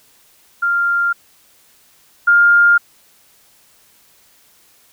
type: tone pair in turn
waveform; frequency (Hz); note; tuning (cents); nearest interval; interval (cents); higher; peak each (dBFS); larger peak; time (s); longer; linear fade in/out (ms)
sine; 1395 / 1406.3; F6 / F6; -2 / +12; unison; 14; second; -13 / -7; second; 0.62-1.13 / 2.27-2.78; neither; 10
effects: white hiss -52 dBFS RMS until 4.92 s